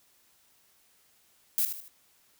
violet noise with echo, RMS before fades -26 dBFS, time 1.58-1.65 s, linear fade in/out 0 ms, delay 77 ms, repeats 3, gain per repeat -8 dB, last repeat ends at 1.881 s, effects white hiss -65 dBFS RMS until 2.39 s

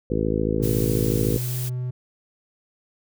harmonic tone, 53.9 Hz, A1, 35 cents flat, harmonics 1 / 2 / 3 / 4 / 5 / 6 / 7 / 8 / 9, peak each -29 / -29 / -29 / -29 / -29 / -29 / -29 / -29 / -29 dBFS, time 0.1-1.38 s, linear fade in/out 5 ms
triangle tone with pitch glide, 123.47 to 125.34 Hz, B2 to B2, 0 to +26 cents, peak -23 dBFS, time 0.59-1.91 s, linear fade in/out 10 ms, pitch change +26 cents, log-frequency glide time 1.44-1.53 s
blue noise, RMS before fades -33 dBFS, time 0.62-1.7 s, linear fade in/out 20 ms
effects none

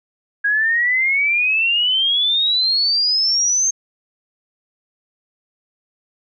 sine exponential sweep, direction up, 1636 to 6410 Hz, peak -14 dBFS, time 0.44-3.71 s, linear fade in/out 10 ms, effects none

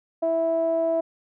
sawtooth tone with low-pass filter, 328.6 Hz, E4, 5 cents flat, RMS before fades -23 dBFS, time 0.22-1.01 s, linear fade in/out 10 ms, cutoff 690 Hz, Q 8.4, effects none

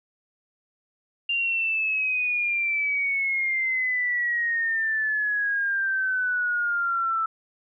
sine exponential sweep, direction down, 2794 to 1318.5 Hz, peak -22 dBFS, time 1.29-7.26 s, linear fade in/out 5 ms, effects none

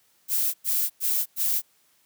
violet noise bursts, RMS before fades -24 dBFS, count 4, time 0.28-1.62 s, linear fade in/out 50 ms, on 260 ms, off 100 ms, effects white hiss -64 dBFS RMS until 2.05 s + high-pass 80 Hz 12 dB/octave

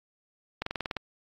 slowing click train, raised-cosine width 0.3 ms, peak -15 dBFS, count 8, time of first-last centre 0.62-0.968 s, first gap 44 ms, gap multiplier 1.04, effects AAC 48 kbps

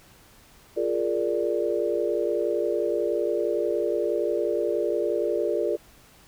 sine chord, Bb dominant seventh, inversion second, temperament equal, 349.2 / 415.3 / 466.2 / 587.3 Hz, F4 / Ab4 / Bb4 / D5, 0 / 0 / 0 / 0 cents, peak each -28 dBFS, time 0.76-5.77 s, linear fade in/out 20 ms, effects pink hiss -54 dBFS RMS until 6.27 s

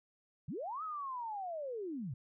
sine linear two-way sweep, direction up then down, 110 to 1300 to 110 Hz, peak -38 dBFS, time 0.48-2.14 s, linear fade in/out 5 ms, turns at 0.83 s, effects none

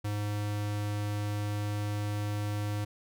square tone, 103.83 Hz, G#2, in tune, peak -31 dBFS, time 0.04-2.85 s, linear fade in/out 10 ms, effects none

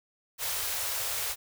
white band-stop noise, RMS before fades -32 dBFS, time 0.38-1.36 s, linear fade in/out 50 ms, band 120 to 420 Hz, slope 48 dB/octave, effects none

